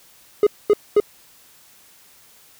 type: tone bursts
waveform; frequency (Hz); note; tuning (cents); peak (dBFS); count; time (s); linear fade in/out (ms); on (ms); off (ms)
triangle; 415.3; G#4; 0; -8; 3; 0.43-1.001; 2; 37; 230
effects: white hiss -51 dBFS RMS until 2.59 s